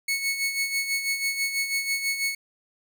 sawtooth tone with tremolo, 2205 Hz, C#7, 10 cents flat, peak -19 dBFS, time 0.08-2.35 s, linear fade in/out 5 ms, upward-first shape sine, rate 6.1 Hz, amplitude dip 60%, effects none

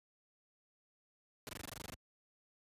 pink noise bursts, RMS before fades -45 dBFS, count 12, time 1.47-1.941 s, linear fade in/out 0 ms, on 20 ms, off 21 ms, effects high-pass 60 Hz 12 dB/octave + resampled to 32000 Hz

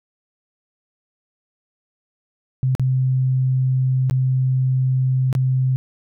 sine tone with dropouts, 130 Hz, C3, 11 cents flat, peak -15 dBFS, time 2.63-5.76 s, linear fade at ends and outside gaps 0 ms, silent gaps 2.751-2.796 / 4.098-4.11 / 5.328-5.351 s, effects none

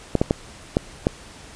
clicks, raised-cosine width 2 ms, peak -3 dBFS, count 5, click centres 0.153 / 0.215 / 0.309 / 0.769 / 1.069 s, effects pink hiss -43 dBFS RMS until 1.55 s + resampled to 22050 Hz

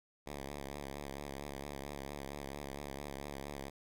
5% pulse tone with vibrato, 70.4 Hz, C#2, 27 cents sharp, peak -31 dBFS, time 0.26-3.7 s, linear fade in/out 10 ms, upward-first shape sine, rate 4.4 Hz, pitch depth 65 cents each way, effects none

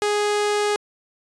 sawtooth tone, 415.3 Hz, G#4, in tune, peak -15 dBFS, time 0.02-0.76 s, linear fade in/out 0 ms, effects resampled to 22050 Hz

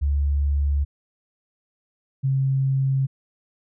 sine tone pair in turn, 71.3 / 134.6 Hz, C#2 / C3, +49 / +49 cents, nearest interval major seventh, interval 1100 cents, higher second, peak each -18 dBFS, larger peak neither, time 0.01-0.85 / 2.23-3.07 s, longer neither, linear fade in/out 20 ms, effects none

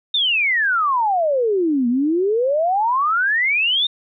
sine exponential two-way sweep, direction down then up, 3709 to 233.1 to 3709 Hz, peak -15 dBFS, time 0.14-3.87 s, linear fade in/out 5 ms, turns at 1.88 s, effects none

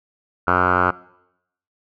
5% pulse tone with low-pass filter, 90.2 Hz, F#2, 44 cents flat, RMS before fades -17 dBFS, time 0.47-0.91 s, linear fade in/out 10 ms, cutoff 1400 Hz, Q 8.8, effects noise-tail reverb RT60 0.8 s tail -21 dB re dry

